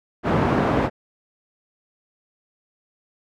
pink band-pass noise, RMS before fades -20 dBFS, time 0.23-0.9 s, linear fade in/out 50 ms, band 110 to 1200 Hz, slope 12 dB/octave, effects none

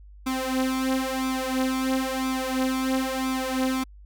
sawtooth tone with flanger, 261.4 Hz, C4, 1 cent flat, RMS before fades -26 dBFS, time 0.26-3.84 s, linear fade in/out 10 ms, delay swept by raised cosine 0.83 to 4.73 ms, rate 0.99 Hz, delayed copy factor +0.8, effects added 50 Hz sine -44 dBFS peak until 4.05 s

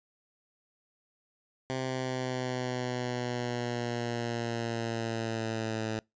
10% pulse exponential sweep, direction down, 130.81 to 110 Hz, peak -23 dBFS, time 1.7-5.99 s, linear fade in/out 0 ms, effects noise-tail reverb RT60 0.2 s tail -26 dB re dry + resampled to 16000 Hz

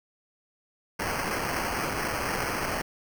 blue noise with sample-and-hold, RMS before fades -30 dBFS, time 0.99-2.82 s, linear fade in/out 10 ms, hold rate 3675 Hz, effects none

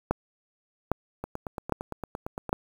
two click trains, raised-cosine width 1 ms, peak -19 / -9 dBFS, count 12 / 4, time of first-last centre 1.24-2.493 / 0.11-2.529 s, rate 8.78 / 1.24 Hz, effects 7-bit

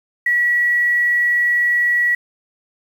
sine tone with quantisation, 1932 Hz, B6, 39 cents flat, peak -13 dBFS, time 0.26-2.15 s, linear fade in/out 5 ms, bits 7, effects none

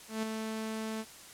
sawtooth tone with ADSR envelope, 220 Hz, A3, in tune, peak -26 dBFS, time 0.08-1.05 s, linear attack 150 ms, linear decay 4 ms, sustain -5 dB, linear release 47 ms, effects white hiss -51 dBFS RMS until 1.33 s + low-pass 11000 Hz 12 dB/octave

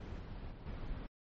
brown noise with level steps, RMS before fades -43 / -45 / -49 / -43 dBFS, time 0-1.07 s, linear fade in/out 10 ms, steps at 0.19 / 0.51 / 0.66 s, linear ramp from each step 2 ms, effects low-pass 4000 Hz 12 dB/octave + MP3 32 kbps

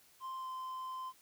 triangle tone with pitch glide, 1046.5 to 1035.1 Hz, C6 to C6, 0 to -19 cents, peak -38 dBFS, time 0.2-1.13 s, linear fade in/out 50 ms, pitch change -19 cents, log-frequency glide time 0.38-0.47 s, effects white hiss -65 dBFS RMS until 1.21 s

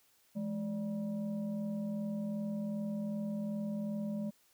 sine tone with frequency modulation, 209.8 Hz, G#3, 18 cents sharp, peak -34 dBFS, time 0.35-4.31 s, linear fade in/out 20 ms, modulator 377 Hz, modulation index 0.58, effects white hiss -69 dBFS RMS until 4.53 s

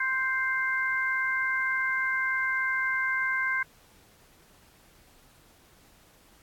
harmonic tone, 523.3 Hz, C5, in tune, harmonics 2 / 3 / 4, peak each -34 / -27 / -30 dBFS, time 0-3.63 s, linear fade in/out 5 ms, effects pink hiss -59 dBFS RMS until 6.42 s + AAC 64 kbps

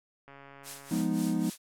click train, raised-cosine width 0.5 ms, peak -35 dBFS, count 103, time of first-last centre 0.28-1.014 s, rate 139 Hz
blue noise with tremolo, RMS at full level -37 dBFS, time 0.63-1.58 s, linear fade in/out 50 ms, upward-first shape sine, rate 3.7 Hz, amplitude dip 80%
triangle chord, F half-diminished seventh, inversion none, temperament equal, 174.61 / 207.7 / 246.9 / 311.1 Hz, F3 / Ab3 / Cb4 / Eb4, 0 / 0 / 0 / 0 cents, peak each -30 dBFS, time 0.91-1.5 s, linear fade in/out 5 ms
effects low-pass 10000 Hz 12 dB/octave

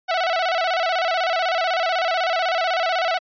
sawtooth tone with vibrato, 700 Hz, F5, 4 cents sharp, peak -15 dBFS, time 0.08-3.19 s, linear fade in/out 20 ms, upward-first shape square, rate 16 Hz, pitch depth 100 cents each way, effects resampled to 11025 Hz

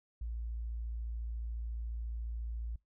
sine tone, 57.1 Hz, A#1, 35 cents flat, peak -36 dBFS, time 0.21-2.76 s, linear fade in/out 5 ms, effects noise-tail reverb RT60 0.2 s tail -25 dB re dry

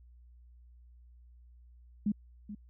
sine tone with echo, 207.7 Hz, G#3, in tune, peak -26 dBFS, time 2.06-2.12 s, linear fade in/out 5 ms, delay 430 ms, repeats 1, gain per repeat -13 dB, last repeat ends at 2.55 s, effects added 60 Hz sine -54 dBFS peak until 2.69 s

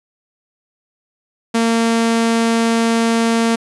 sawtooth tone, 229.1 Hz, A#3, 30 cents flat, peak -9 dBFS, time 1.54-3.56 s, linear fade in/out 10 ms, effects resampled to 24000 Hz

